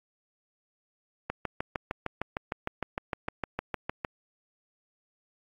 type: click train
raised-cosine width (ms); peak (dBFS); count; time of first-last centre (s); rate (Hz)
0.5; -15; 19; 1.3-4.048; 6.55
effects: AAC 48 kbps